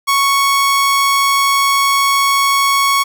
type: tone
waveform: sawtooth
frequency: 1108.7 Hz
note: C#6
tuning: in tune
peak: -7 dBFS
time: 0.07-3.04 s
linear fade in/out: 20 ms
effects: none